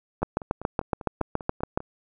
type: two click trains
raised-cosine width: 1 ms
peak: -9 / -23 dBFS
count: 12 / 9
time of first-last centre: 0.23-1.775 / 0.22-1.804 s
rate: 7.12 / 5.05 Hz
effects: none